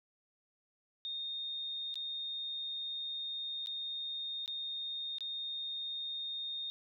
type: tone with dropouts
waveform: sine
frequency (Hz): 3679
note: A#7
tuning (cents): -24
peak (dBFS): -37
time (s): 1.05-6.7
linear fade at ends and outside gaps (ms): 0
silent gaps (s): 1.942-1.956 / 3.661-3.671 / 4.46-4.478 / 5.184-5.207
effects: none